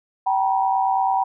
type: tone cluster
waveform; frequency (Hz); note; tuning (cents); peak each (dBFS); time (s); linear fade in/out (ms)
sine; 772 / 896 / 965; G5 / A5 / B5; -27 / +31 / -40; -19 / -27 / -22; 0.26-1.24; 10
effects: none